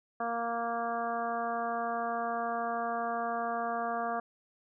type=harmonic tone; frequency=233.1 Hz; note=A#3; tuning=in tune; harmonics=1 / 2 / 3 / 4 / 5 / 6 / 7; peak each=-41 / -40 / -33 / -44 / -37 / -43 / -44 dBFS; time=0.2-4.2 s; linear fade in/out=5 ms; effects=none